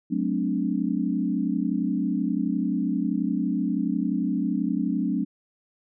sine chord, D dominant seventh, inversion first, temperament equal with one note detuned, 185 / 215.8 / 261.6 / 293.7 Hz, F#3 / A3 / C4 / D4, 0 / -33 / 0 / 0 cents, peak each -28 dBFS, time 0.1-5.25 s, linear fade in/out 20 ms, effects none

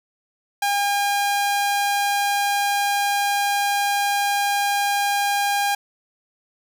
sawtooth tone, 808 Hz, G#5, 48 cents flat, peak -15 dBFS, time 0.62-5.75 s, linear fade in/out 5 ms, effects none

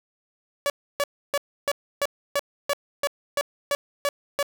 sawtooth tone bursts, 570 Hz, C#5, 48 cents sharp, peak -17 dBFS, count 12, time 0.66-4.428 s, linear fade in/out 0 ms, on 39 ms, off 300 ms, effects none

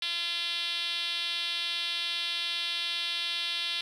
5% pulse tone with band-pass filter, 342.5 Hz, F4, 34 cents flat, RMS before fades -32 dBFS, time 0.02-3.81 s, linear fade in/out 2 ms, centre 3600 Hz, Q 3, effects none

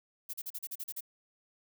violet noise bursts, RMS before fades -39 dBFS, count 9, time 0.29-1.008 s, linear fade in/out 10 ms, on 46 ms, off 38 ms, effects none

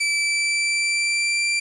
sawtooth tone with pitch glide, 2318 to 2357 Hz, D7 to D7, -23 to +6 cents, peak -16 dBFS, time 0-1.6 s, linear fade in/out 10 ms, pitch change +29 cents, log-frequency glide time 0.14-1.46 s, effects resampled to 24000 Hz + 8-bit

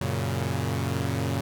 sawtooth chord, F# major, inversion none, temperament equal, 92.5 / 116.54 / 138.59 Hz, F#2 / A#2 / C#3, 0 / 0 / 0 cents, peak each -26 dBFS, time 0.01-1.41 s, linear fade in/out 5 ms, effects none

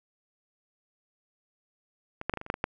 clicks, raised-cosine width 0.5 ms, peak -21 / -12 / -14 / -19 / -24 / -28 / -10 / -19 / -11 dBFS, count 9, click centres 2.214 / 2.296 / 2.338 / 2.373 / 2.414 / 2.464 / 2.501 / 2.541 / 2.641 s, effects none

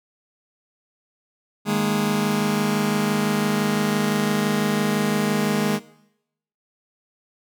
sawtooth chord, D# suspended fourth, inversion none, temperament just, 155.56 / 207.4 / 233.3 Hz, D#3 / G#3 / A#3, 0 / -2 / +2 cents, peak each -23 / -17 / -22 dBFS, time 1.65-5.8 s, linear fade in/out 50 ms, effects noise-tail reverb RT60 0.8 s tail -19 dB re dry

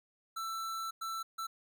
square tone bursts at uneven times, 1332 Hz, E6, 18 cents sharp, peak -37 dBFS, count 3, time 0.36-0.91 / 1.01-1.23 / 1.38-1.47 s, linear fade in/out 10 ms, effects none

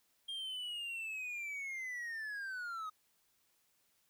triangle linear sweep, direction down, 3228 to 1244.5 Hz, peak -38 dBFS, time 0.28-2.9 s, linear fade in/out 10 ms, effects white hiss -75 dBFS RMS until 4.09 s

